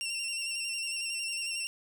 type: tone with vibrato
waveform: 20% pulse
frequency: 2737 Hz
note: F7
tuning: 36 cents flat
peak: -27 dBFS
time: 0.01-1.67 s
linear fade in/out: 0 ms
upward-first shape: square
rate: 11 Hz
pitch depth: 25 cents each way
effects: none